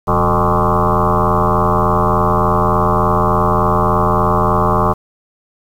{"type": "tone with frequency modulation", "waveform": "sine", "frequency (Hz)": 611, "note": "D#5", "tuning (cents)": -32, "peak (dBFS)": -10, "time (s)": [0.07, 4.94], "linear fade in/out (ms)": 20, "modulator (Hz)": 83.4, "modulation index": 7.3, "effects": ["7-bit"]}